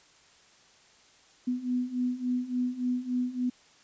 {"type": "beating tone pair", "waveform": "sine", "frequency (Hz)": [246.9, 250.4], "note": ["B3", "B3"], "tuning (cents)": [0, 24], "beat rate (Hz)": 3.5, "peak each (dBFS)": [-32, -29], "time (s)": [1.47, 3.5], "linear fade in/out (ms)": 10, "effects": ["white hiss -59 dBFS RMS until 3.83 s", "resampled to 16000 Hz"]}